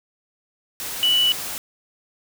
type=tone in noise; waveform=sine; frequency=2960 Hz; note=F#7; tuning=in tune; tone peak=-15 dBFS; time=1.03-1.32 s; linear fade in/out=0 ms; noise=white; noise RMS=-30 dBFS; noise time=0.8-1.58 s; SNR=+12 dB; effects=none